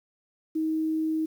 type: tone with quantisation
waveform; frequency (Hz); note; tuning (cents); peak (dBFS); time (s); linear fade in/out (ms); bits
sine; 316.2; D#4; +28; -24; 0.55-1.26; 10; 9
effects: none